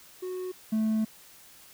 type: tone pair in turn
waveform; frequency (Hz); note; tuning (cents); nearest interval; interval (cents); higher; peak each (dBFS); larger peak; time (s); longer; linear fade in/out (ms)
triangle; 367.6 / 218.6; F#4 / A3; -11 / -11; major sixth; 900; first; -30 / -21; second; 0.22-0.52 / 0.72-1.05; second; 10
effects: tanh soft clip ceiling -17 dBFS + white hiss -53 dBFS RMS until 1.73 s